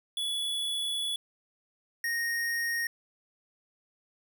square tone pair in turn, 3413 / 1861 Hz, G#7 / A#6, +47 / -3 cents, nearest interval minor seventh, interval 1050 cents, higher first, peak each -30 / -29 dBFS, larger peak second, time 0.17-1.16 / 2.04-2.87 s, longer first, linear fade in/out 2 ms, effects 10-bit

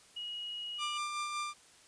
sine tone with pitch glide, 2897 to 2922 Hz, F#7 to F#7, -37 to -22 cents, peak -38 dBFS, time 0.16-0.98 s, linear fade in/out 10 ms, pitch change +15 cents, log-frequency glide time 0.75-0.83 s
sawtooth tone with tremolo, 1190 Hz, D6, 22 cents sharp, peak -30 dBFS, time 0.78-1.54 s, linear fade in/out 50 ms, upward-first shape sine, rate 5.3 Hz, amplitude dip 35%
effects white hiss -60 dBFS RMS until 1.87 s + resampled to 22050 Hz

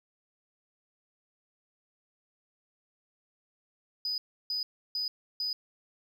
sine tone bursts, 4978 Hz, D#8, in tune, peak -28 dBFS, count 4, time 4.05-5.53 s, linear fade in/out 2 ms, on 130 ms, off 320 ms, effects tanh soft clip ceiling -27 dBFS + 11-bit

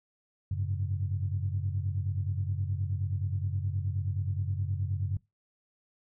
sine chord, F# suspended second, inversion none, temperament equal with one note detuned, 94.33 / 103.83 / 138.59 Hz, F#2 / G#2 / C#3, +34 / 0 / 0 cents, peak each -30 / -34 / -36 dBFS, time 0.51-5.17 s, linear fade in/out 5 ms, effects noise-tail reverb RT60 0.2 s tail -21 dB re dry + tanh soft clip ceiling -19 dBFS

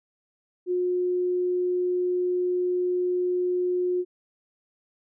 sine tone, 360 Hz, F#4, 47 cents flat, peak -22 dBFS, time 0.66-4.05 s, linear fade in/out 50 ms, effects none

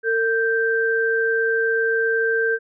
sine tone pair together, 453.4 / 1568 Hz, A#4 / G6, -48 / 0 cents, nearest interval octave + major sixth, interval 2148 cents, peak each -20 dBFS, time 0.03-2.59 s, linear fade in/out 50 ms, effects none

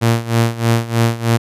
sawtooth tone with tremolo, 115.7 Hz, A#2, 13 cents flat, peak -6 dBFS, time 0.01-1.38 s, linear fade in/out 20 ms, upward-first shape sine, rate 3.2 Hz, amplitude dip 85%, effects resampled to 32000 Hz

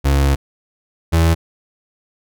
35% pulse tone pair in turn, 69.3 / 82.41 Hz, C#2 / E2, 0 / 0 cents, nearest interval minor third, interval 300 cents, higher second, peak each -10 / -9 dBFS, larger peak second, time 0.04-0.36 / 1.12-1.35 s, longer first, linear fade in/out 20 ms, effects none

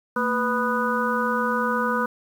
harmonic tone with a mistuned harmonic, 246.9 Hz, B3, in tune, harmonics 1 / 2 / 4 / 5 / 6, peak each -27 / -27 / -27 / -27 / -27 dBFS, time 0.16-2.06 s, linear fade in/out 5 ms, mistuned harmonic 1, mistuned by -140 cents, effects 8-bit

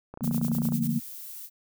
click train, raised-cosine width 1 ms, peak -26 dBFS, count 18, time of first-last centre 0.14-0.722 s, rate 29.2 Hz
sine chord, Bb major seventh, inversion first, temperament equal, 146.83 / 174.61 / 220 / 233.1 Hz, D3 / F3 / A3 / Bb3, 0 / 0 / 0 / 0 cents, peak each -30 / -31 / -33 / -27 dBFS, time 0.21-1 s, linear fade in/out 20 ms
violet noise with tremolo, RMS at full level -35 dBFS, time 0.23-0.88 s, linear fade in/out 10 ms, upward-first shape sine, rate 10 Hz, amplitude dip 85%
violet noise, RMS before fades -41 dBFS, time 0.86-1.5 s, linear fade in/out 50 ms
effects none

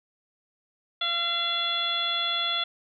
harmonic tone, 684 Hz, F5, 36 cents flat, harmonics 1 / 2 / 3 / 4 / 5 / 6, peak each -38 / -32 / -36 / -37 / -26 / -38 dBFS, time 1.01-2.64 s, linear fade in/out 5 ms, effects none

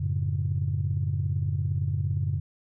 sine chord, F# minor, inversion none, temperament equal with one note detuned, 92.5 / 110 / 140.85 Hz, F#2 / A2 / C#3, 0 / 0 / +28 cents, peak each -27 / -30 / -28 dBFS, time 0-2.4 s, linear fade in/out 10 ms, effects tanh soft clip ceiling -16 dBFS

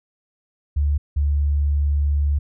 sine tone pair in turn, 72.6 / 72.29 Hz, D2 / D2, -19 / -27 cents, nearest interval unison, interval 8 cents, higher first, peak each -16 dBFS, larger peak neither, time 0.76-0.98 / 1.16-2.39 s, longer second, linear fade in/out 10 ms, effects none

